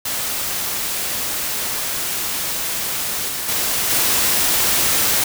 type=noise with level steps; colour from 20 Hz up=white; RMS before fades=-23 / -25 / -20 / -17 dBFS; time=0.05-5.24 s; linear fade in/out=5 ms; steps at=3.28 / 3.48 / 3.9 s; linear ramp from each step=10 ms; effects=none